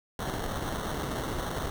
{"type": "noise with sample-and-hold", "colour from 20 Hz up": "pink", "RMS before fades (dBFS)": -33, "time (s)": [0.19, 1.7], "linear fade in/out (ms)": 2, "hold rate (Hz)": 2450, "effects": []}